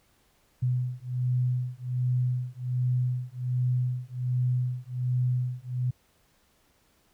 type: beating tone pair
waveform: sine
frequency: 124.6 / 125.9 Hz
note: B2 / B2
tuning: +16 / +34 cents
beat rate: 1.3 Hz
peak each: -28 dBFS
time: 0.62-5.91 s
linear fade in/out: 10 ms
effects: pink hiss -66 dBFS RMS until 7.13 s